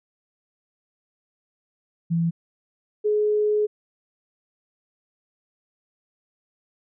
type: tone pair in turn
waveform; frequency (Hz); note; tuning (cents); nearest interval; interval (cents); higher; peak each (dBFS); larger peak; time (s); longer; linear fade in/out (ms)
sine; 167.3 / 421.6; E3 / G#4; +26 / +26; octave + major third; 1600; second; -19 / -18; second; 2.1-2.31 / 3.04-3.67; second; 20
effects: none